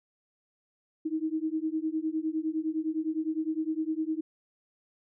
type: beating tone pair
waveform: sine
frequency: 311.1 / 320.9 Hz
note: D#4 / E4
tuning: 0 / -46 cents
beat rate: 9.8 Hz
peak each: -31 dBFS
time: 1.05-4.21 s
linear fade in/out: 10 ms
effects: none